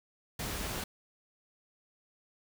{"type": "noise", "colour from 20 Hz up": "pink", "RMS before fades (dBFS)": -37, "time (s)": [0.39, 0.84], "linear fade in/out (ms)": 5, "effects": []}